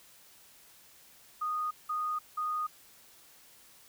sine tone bursts, 1236 Hz, D#6, 12 cents flat, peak -30 dBFS, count 3, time 1.41-2.67 s, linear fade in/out 10 ms, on 300 ms, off 180 ms, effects white hiss -58 dBFS RMS until 3.88 s

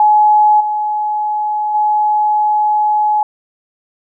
sine tone with level steps, 846 Hz, G#5, 32 cents sharp, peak -6 / -14 / -10 dBFS, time 0-3.23 s, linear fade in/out 2 ms, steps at 0.6 / 1.74 s, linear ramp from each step 10 ms, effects none

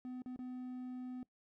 triangle tone with dropouts, 252.2 Hz, B3, 36 cents sharp, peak -40 dBFS, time 0.05-1.23 s, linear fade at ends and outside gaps 1 ms, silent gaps 0.22-0.26 / 0.362-0.39 s, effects noise-tail reverb RT60 0.1 s tail -21 dB re dry

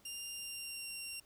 15% pulse tone with pitch glide, 2796 to 2761 Hz, F7 to F7, +1 to -20 cents, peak -35 dBFS, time 0.05-1.2 s, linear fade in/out 5 ms, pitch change -21 cents, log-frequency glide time 0.32-0.87 s, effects pink hiss -67 dBFS RMS until 1.25 s

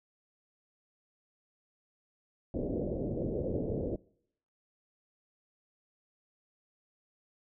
white low-pass noise, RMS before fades -34 dBFS, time 2.54-3.96 s, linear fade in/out 2 ms, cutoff 550 Hz, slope 48 dB/octave, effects noise-tail reverb RT60 0.7 s tail -24 dB re dry

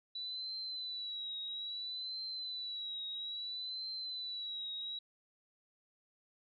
sine tone with vibrato, 3951 Hz, B7, in tune, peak -39 dBFS, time 0.15-4.99 s, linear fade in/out 5 ms, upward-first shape triangle, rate 0.6 Hz, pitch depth 74 cents each way, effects none

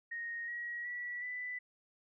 sine tone with pitch steps, 1864.7 / 1905 / 1946.1 / 1988.2 Hz, A#6 / A#6 / B6 / B6, 0 / +37 / -26 / +11 cents, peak -38 dBFS, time 0.11-1.59 s, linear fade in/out 10 ms, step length 370 ms, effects none

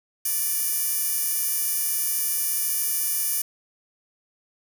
15% pulse tone with high-pass filter, 587.3 Hz, D5, in tune, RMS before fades -25 dBFS, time 0.25-3.42 s, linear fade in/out 5 ms, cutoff 11000 Hz, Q 0.75, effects 7-bit

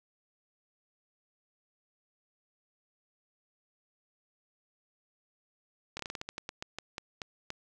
slowing click train, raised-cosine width 0.2 ms, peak -20 dBFS, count 15, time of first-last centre 5.97-7.504 s, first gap 24 ms, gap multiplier 1.21, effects none

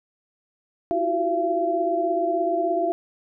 sine tone cluster, 328.2 / 358.2 / 374.8 / 680 Hz, E4 / F4 / F#4 / F5, -8 / +44 / +22 / -46 cents, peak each -28 / -29 / -29 / -22 dBFS, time 0.91-2.92 s, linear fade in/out 0 ms, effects none

